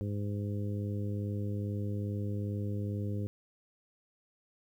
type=harmonic tone; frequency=102.4 Hz; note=G#2; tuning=24 cents flat; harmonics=1 / 2 / 3 / 4 / 5; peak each=-33 / -39 / -43 / -45 / -47 dBFS; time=0.01-3.27 s; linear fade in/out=0 ms; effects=11-bit